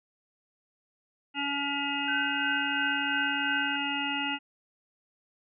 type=harmonic tone; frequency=283.2 Hz; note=C#4; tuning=37 cents sharp; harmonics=1 / 3 / 5 / 7 / 9 / 10; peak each=-35 / -35 / -37 / -38 / -36 / -33 dBFS; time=1.34-4.39 s; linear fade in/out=50 ms
type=tone with tremolo; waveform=sine; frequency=1530 Hz; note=G6; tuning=42 cents flat; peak=-27 dBFS; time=2.08-3.76 s; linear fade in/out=2 ms; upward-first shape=sine; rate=2.9 Hz; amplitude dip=50%
effects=none